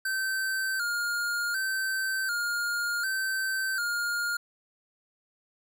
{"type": "tone with vibrato", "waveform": "square", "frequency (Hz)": 1480, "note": "F#6", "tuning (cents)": 0, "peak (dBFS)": -28, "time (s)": [0.05, 4.37], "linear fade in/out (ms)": 5, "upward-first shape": "square", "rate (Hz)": 0.67, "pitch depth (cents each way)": 76, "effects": []}